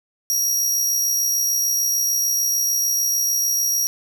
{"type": "tone with amplitude modulation", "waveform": "sawtooth", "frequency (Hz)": 5680, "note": "F8", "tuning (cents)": 28, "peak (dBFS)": -14, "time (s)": [0.3, 3.87], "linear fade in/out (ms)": 0, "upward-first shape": "sine", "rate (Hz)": 66.7, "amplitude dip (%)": 30, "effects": []}